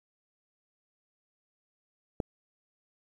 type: click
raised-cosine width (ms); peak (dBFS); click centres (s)
2; -16; 2.202
effects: 9-bit